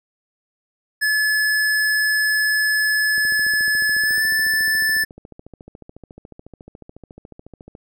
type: tone with pitch glide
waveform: square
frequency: 1718 to 1754.1 Hz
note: A6 to A6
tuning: -42 to -6 cents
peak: -17 dBFS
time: 1.01-5.05 s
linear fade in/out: 20 ms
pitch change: +36 cents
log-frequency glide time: 3.99-4.23 s
type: click train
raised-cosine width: 2 ms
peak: -26 dBFS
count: 65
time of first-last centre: 3.18-7.751 s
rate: 14 Hz
effects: none